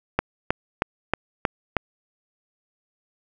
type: click train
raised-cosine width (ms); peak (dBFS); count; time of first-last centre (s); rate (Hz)
0.5; -4; 6; 0.19-1.767; 3.17
effects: none

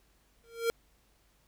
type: tone with exponential growth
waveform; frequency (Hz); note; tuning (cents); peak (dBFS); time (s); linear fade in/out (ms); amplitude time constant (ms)
square; 462.1; A#4; -15; -24; 0.44-0.7; 0; 56
effects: added 50 Hz sine -69 dBFS peak until 1.47 s + pink hiss -69 dBFS RMS until 1.47 s

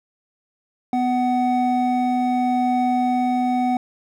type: tone pair together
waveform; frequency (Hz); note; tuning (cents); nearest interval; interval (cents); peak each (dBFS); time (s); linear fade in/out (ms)
triangle; 249.3 / 747.1; B3 / F#5; +16 / +17; octave + perfect fifth; 1901; -18; 0.93-3.77; 2
effects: none

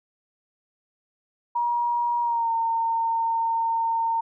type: tone with pitch glide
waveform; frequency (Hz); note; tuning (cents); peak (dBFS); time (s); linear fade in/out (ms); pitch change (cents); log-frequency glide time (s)
sine; 953 to 913.1; A#5 to A#5; +38 to -36; -21; 1.55-4.21; 10; -74; 2.21-2.51
effects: none

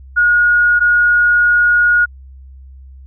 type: tone pair in turn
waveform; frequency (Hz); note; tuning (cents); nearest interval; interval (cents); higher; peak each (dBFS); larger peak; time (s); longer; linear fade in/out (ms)
sine; 1442 / 1442; F#6 / F#6; -45 / -45; unison; 0; neither; -8; neither; 0.16-0.8 / 0.8-2.06; second; 20
effects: added 66 Hz sine -34 dBFS peak until 3.06 s

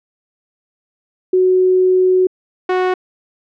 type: tone pair in turn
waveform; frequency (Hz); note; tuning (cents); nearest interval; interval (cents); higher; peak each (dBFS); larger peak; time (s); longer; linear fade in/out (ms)
sine / sawtooth; 370 / 368.1; F#4 / F#4; 0 / -9; unison; 9; first; -9; neither; 1.33-2.27 / 2.69-2.94; first; 5
effects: low-pass 2000 Hz 12 dB/octave

